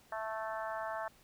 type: harmonic tone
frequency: 220 Hz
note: A3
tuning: in tune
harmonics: 3 / 4 / 5 / 6 / 7 / 8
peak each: -40 / -42 / -44 / -46 / -47 / -48 dBFS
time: 0.12-1.08 s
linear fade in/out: 2 ms
effects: pink hiss -64 dBFS RMS until 1.23 s